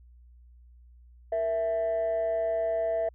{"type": "tone pair together", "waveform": "sine", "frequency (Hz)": [466.2, 659.8], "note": ["A#4", "E5"], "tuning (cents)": [0, 1], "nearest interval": "tritone", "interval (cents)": 601, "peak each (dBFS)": [-32, -24], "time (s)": [1.32, 3.09], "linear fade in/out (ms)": 5, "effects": ["tanh soft clip ceiling -22 dBFS", "added 60 Hz sine -51 dBFS peak until 3.14 s"]}